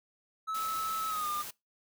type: tone with pitch glide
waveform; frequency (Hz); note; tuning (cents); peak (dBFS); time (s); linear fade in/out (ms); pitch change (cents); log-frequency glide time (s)
triangle; 1300 to 1206; E6 to D6; -24 to +46; -30; 0.47-1.43; 20; -130; 1.07-1.29
type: noise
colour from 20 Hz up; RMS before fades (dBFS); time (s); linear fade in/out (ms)
white; -42; 0.54-1.51; 10
effects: noise-tail reverb RT60 0.2 s tail -22 dB re dry